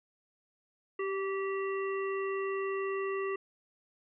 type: harmonic tone with a mistuned harmonic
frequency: 390.2 Hz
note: G4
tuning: 8 cents flat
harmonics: 1 / 3 / 5 / 7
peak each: -32 / -39 / -42 / -46 dBFS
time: 0.99-3.36 s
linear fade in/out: 5 ms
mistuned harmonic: 3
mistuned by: -22 cents
effects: none